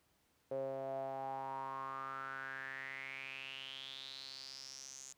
sawtooth tone with band-pass filter sweep, 134.3 Hz, C3, 46 cents sharp, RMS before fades -45 dBFS, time 0.51-5.13 s, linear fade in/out 5 ms, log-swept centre 520 to 6900 Hz, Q 7.4, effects pink hiss -75 dBFS RMS until 5.17 s + high-pass 60 Hz 12 dB/octave

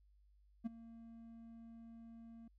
triangle tone with ADSR envelope, 229 Hz, A#3, 31 cents flat, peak -33 dBFS, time 0.64-2.48 s, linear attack 23 ms, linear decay 16 ms, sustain -18 dB, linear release 5 ms, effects added 50 Hz sine -66 dBFS peak until 2.58 s

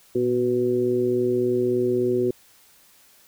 harmonic tone with a mistuned harmonic, 123.47 Hz, B2, in tune, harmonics 1 / 2 / 3 / 4, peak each -32 / -27 / -20 / -30 dBFS, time 0.15-2.31 s, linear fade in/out 5 ms, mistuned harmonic 1, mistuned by -79 cents, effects white hiss -55 dBFS RMS until 3.27 s

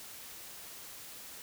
silence, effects white hiss -48 dBFS RMS until 1.42 s

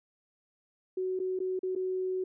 sine tone with dropouts, 372.3 Hz, F#4, 11 cents sharp, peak -29 dBFS, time 0.97-2.24 s, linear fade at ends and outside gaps 5 ms, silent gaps 1.192-1.199 / 1.391-1.401 / 1.592-1.631 / 1.752-1.76 s, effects none

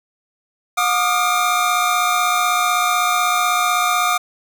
square tone cluster, 720 / 1177 / 1233 / 1409 / 2372 Hz, F#5 / D6 / D#6 / F6 / D7, -47 / +3 / -16 / +15 / +17 cents, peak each -22 / -25 / -19 / -27 / -25 dBFS, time 0.77-4.18 s, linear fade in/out 10 ms, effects none

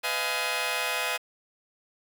10% pulse chord, F half-diminished seventh, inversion second, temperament just, 502.9 / 628.6 / 698.5 / 838.1 Hz, Cb5 / Eb5 / F5 / Ab5, +31 / +18 / 0 / +16 cents, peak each -25 dBFS, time 0.03-1.18 s, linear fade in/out 20 ms, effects 9-bit

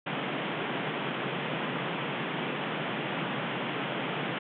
pink band-pass noise, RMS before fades -33 dBFS, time 0.06-4.39 s, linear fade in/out 10 ms, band 130 to 3400 Hz, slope 96 dB/octave, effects none

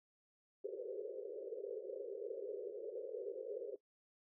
pink band-pass noise, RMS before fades -45 dBFS, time 0.64-3.76 s, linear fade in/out 5 ms, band 380 to 540 Hz, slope 96 dB/octave, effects noise-tail reverb RT60 0.1 s tail -17 dB re dry

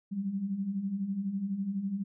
sine beating tone pair, 187 / 199 Hz, F#3 / G3, +19 / +26 cents, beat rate 12 Hz, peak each -38 / -31 dBFS, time 0.11-2.04 s, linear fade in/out 20 ms, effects none

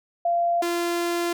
sine / sawtooth tone pair in turn, 689 / 344.5 Hz, F5 / F4, -24 / -24 cents, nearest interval octave, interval 1200 cents, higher first, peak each -19 dBFS, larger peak neither, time 0.25-0.62 / 0.62-1.33 s, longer second, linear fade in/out 5 ms, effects none

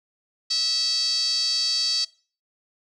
5% pulse tone with band-pass filter, 652 Hz, E5, 19 cents flat, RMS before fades -24 dBFS, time 0.5-2.05 s, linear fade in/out 10 ms, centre 4700 Hz, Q 8.9, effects noise-tail reverb RT60 0.4 s tail -20 dB re dry

